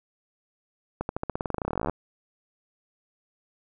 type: accelerating click train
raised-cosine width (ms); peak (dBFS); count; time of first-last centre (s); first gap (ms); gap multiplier
1; -14; 26; 1.01-1.897; 81; 0.92
effects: none